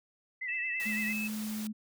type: tone with vibrato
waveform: sine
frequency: 1987 Hz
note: B6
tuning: 10 cents sharp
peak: -34 dBFS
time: 0.41-1.13 s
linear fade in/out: 10 ms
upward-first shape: triangle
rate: 8.9 Hz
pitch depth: 87 cents each way
type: tone with pitch glide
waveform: sine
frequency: 2637 to 2605 Hz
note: E7 to E7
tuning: 0 to -21 cents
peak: -34 dBFS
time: 0.48-1.28 s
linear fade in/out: 10 ms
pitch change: -21 cents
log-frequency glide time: 0.88-1.11 s
type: noise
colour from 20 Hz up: white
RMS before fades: -44 dBFS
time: 0.8-1.67 s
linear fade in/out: 0 ms
type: tone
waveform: sine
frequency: 215 Hz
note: A3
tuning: 40 cents flat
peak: -34 dBFS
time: 0.85-1.73 s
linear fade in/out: 20 ms
effects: none